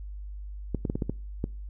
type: clicks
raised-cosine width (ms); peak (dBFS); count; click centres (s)
3; -15; 7; 0.747 / 0.852 / 0.899 / 0.955 / 1.022 / 1.096 / 1.441
effects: noise-tail reverb RT60 0.4 s tail -25 dB re dry + added 50 Hz sine -36 dBFS peak until 1.69 s